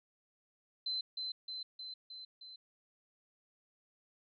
sine tone with echo, 4063 Hz, B7, 48 cents sharp, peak -34 dBFS, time 0.86-1.01 s, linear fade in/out 5 ms, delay 310 ms, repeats 5, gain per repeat -3 dB, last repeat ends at 2.56 s, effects none

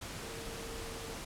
sine tone in noise, 457 Hz, A#4, 34 cents flat, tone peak -47 dBFS, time 0.22-1.15 s, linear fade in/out 10 ms, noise pink, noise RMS -43 dBFS, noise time 0.01-1.25 s, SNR -7 dB, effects low-pass 11000 Hz 12 dB/octave

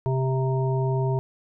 harmonic tone with a mistuned harmonic, 131.4 Hz, C3, 8 cents sharp, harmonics 1 / 3 / 5 / 7, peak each -22 / -28 / -34 / -33 dBFS, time 0.06-1.19 s, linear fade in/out 0 ms, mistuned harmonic 7, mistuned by +16 cents, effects none

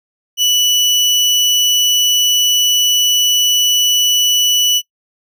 30% pulse tone, 2960 Hz, F#7, in tune, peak -7 dBFS, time 0.37-4.82 s, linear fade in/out 50 ms, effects noise-tail reverb RT60 0.1 s tail -23 dB re dry

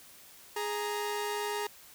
sawtooth tone pair together, 415.3 / 932.3 Hz, G#4 / A#5, 0 / 0 cents, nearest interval octave + major second, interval 1400 cents, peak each -30 / -32 dBFS, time 0.56-1.67 s, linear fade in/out 5 ms, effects white hiss -54 dBFS RMS until 1.94 s

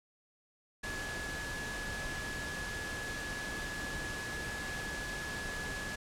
sine tone in noise, 1696 Hz, G#6, 36 cents sharp, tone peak -40 dBFS, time 0.83-5.96 s, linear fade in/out 10 ms, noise pink, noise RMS -41 dBFS, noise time 0.83-5.96 s, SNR -2 dB, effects low-pass 9000 Hz 12 dB/octave

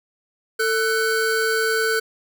square tone pair together, 445.2 / 1497.5 Hz, A4 / F#6, +20 / +20 cents, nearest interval octave + major sixth, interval 2100 cents, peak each -22 dBFS, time 0.59-2 s, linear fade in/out 10 ms, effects none

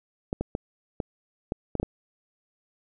clicks, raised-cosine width 2 ms, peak -14 dBFS, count 8, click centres 0.329 / 0.41 / 0.551 / 1.002 / 1.521 / 1.753 / 1.799 / 1.83 s, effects none

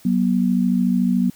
sine tone pair together, 187.31 / 241 Hz, F#3 / B3, +22 / -42 cents, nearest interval major third, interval 436 cents, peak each -18 dBFS, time 0.05-1.3 s, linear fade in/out 5 ms, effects white hiss -50 dBFS RMS until 1.35 s

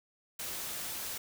white noise, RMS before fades -39 dBFS, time 0.39-1.18 s, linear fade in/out 5 ms, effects none

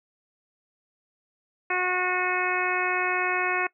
harmonic tone, 364.1 Hz, F#4, 28 cents flat, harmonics 1 / 2 / 3 / 4 / 5 / 6 / 7, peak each -31 / -31 / -31 / -31 / -31 / -31 / -31 dBFS, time 1.7-3.67 s, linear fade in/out 5 ms, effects noise-tail reverb RT60 0.1 s tail -21 dB re dry

